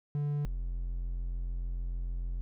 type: tone pair in turn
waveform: triangle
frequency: 145.8 / 43.35 Hz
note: D3 / F1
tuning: -12 / -12 cents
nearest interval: octave + major sixth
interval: 2100 cents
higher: first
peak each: -27 / -30 dBFS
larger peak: first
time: 0.15-0.45 / 0.45-2.41 s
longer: second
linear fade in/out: 0 ms
effects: none